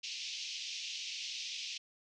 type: band-pass noise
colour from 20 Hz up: pink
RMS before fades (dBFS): -42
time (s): 0.03-1.78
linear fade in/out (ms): 10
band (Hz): 2500 to 6200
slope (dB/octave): 48
effects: none